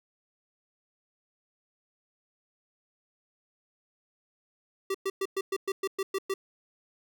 square tone bursts, 387.7 Hz, G4, 19 cents flat, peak -28 dBFS, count 10, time 4.9-6.34 s, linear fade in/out 5 ms, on 45 ms, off 110 ms, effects none

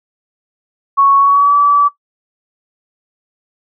sine tone with pitch glide, 1108.7 to 1151.8 Hz, C#6 to D6, 0 to -34 cents, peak -6 dBFS, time 0.97-1.89 s, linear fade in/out 20 ms, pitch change +66 cents, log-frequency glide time 1.18-1.55 s, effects noise-tail reverb RT60 0.1 s tail -17 dB re dry

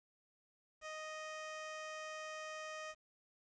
15% pulse tone, 622.3 Hz, D#5, in tune, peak -38 dBFS, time 0.81-2.95 s, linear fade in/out 50 ms, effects resampled to 16000 Hz + 11-bit

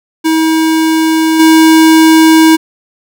square tone with level steps, 320 Hz, D#4, 49 cents sharp, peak -8 / -3 dBFS, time 0.24-2.57 s, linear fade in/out 20 ms, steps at 1.39 s, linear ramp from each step 10 ms, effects none

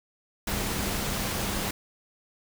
sine tone in noise, 199.6 Hz, G3, 32 cents sharp, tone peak -38 dBFS, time 0.47-1.71 s, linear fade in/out 5 ms, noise pink, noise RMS -30 dBFS, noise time 0.47-1.71 s, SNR -11 dB, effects none

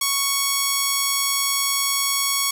5% pulse tone, 1110 Hz, C#6, 2 cents sharp, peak -7 dBFS, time 0.01-2.51 s, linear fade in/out 5 ms, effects none

